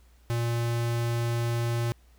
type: tone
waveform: square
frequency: 117.7 Hz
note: A#2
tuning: 17 cents sharp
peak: -26 dBFS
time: 0.3-1.92 s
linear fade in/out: 0 ms
effects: added 60 Hz sine -55 dBFS peak until 2.18 s + pink hiss -65 dBFS RMS until 2.18 s